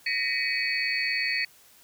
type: tone cluster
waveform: sine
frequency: 1853 / 1990 / 2262 / 2530 / 4442 Hz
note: A#6 / B6 / C#7 / D#7 / C#8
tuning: -11 / +13 / +34 / +28 / +3 cents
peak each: -31 dBFS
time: 0.06-1.45 s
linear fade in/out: 5 ms
effects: tanh soft clip ceiling -13 dBFS + white hiss -56 dBFS RMS until 1.83 s